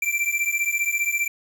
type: beating tone pair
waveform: square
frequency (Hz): 2342 / 2357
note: D7 / D7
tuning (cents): -5 / +6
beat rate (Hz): 15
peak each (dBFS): -25 / -25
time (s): 0.02-1.28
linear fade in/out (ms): 5
effects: 8-bit